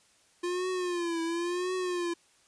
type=tone with vibrato; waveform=square; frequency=349.7 Hz; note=F4; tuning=2 cents sharp; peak=-30 dBFS; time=0.43-2.14 s; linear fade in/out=10 ms; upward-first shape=triangle; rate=0.95 Hz; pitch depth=110 cents each way; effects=white hiss -64 dBFS RMS until 2.47 s + resampled to 22050 Hz